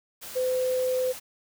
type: tone in noise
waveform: sine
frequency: 510 Hz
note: C5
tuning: 44 cents flat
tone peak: -23 dBFS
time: 0.35-1.13 s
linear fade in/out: 20 ms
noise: white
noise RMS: -40 dBFS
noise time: 0.21-1.2 s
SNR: +14 dB
effects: none